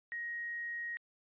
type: tone with quantisation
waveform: sine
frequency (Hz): 1882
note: A#6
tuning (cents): +16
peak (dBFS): -37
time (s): 0.12-0.97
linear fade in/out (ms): 0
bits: 11
effects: resampled to 8000 Hz